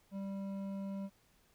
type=tone with hard clipping; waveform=sine; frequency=196 Hz; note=G3; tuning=in tune; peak=-40 dBFS; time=0.11-1.1 s; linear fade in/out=50 ms; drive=9 dB; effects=pink hiss -70 dBFS RMS until 1.54 s